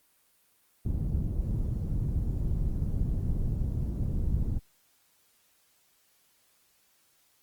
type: low-pass noise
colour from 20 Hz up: pink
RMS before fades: -29 dBFS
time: 0.85-4.59 s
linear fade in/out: 10 ms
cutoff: 150 Hz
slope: 12 dB/octave
effects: white hiss -67 dBFS RMS until 7.42 s + Opus 24 kbps